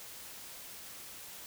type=silence; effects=white hiss -48 dBFS RMS until 1.46 s